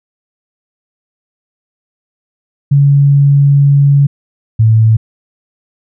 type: tone pair in turn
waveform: sine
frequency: 141.2 / 111.05 Hz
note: C#3 / A2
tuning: +32 / +16 cents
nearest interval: major third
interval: 416 cents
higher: first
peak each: -4 dBFS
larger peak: neither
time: 2.71-4.07 / 4.59-4.97 s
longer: first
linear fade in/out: 10 ms
effects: none